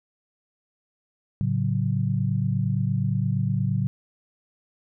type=chord; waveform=sine; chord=F# minor; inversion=first; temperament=equal; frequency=110 / 138.59 / 185 Hz; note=A2 / C#3 / F#3; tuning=0 / 0 / 0 cents; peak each=-25 / -25 / -27 dBFS; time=1.41-3.87 s; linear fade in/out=0 ms; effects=none